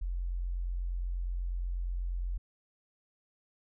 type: tone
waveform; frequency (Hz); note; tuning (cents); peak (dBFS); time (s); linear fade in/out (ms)
sine; 44.17; F1; +20; -31; 0.01-2.38; 10
effects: none